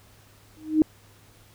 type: tone with exponential growth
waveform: sine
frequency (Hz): 311.1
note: D#4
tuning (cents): 0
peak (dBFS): -11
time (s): 0.57-0.82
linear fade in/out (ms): 1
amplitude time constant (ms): 53
effects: added 103 Hz sine -56 dBFS peak until 1.54 s + pink hiss -56 dBFS RMS until 1.54 s